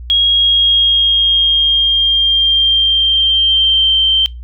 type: tone with pitch glide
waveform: sine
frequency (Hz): 3285 to 3128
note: G#7 to G7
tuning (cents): -20 to -4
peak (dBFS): -8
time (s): 0.1-4.26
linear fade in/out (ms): 0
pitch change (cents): -84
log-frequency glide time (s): 0.25-3.97
effects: noise-tail reverb RT60 0.2 s tail -22 dB re dry + added 60 Hz sine -26 dBFS peak until 4.43 s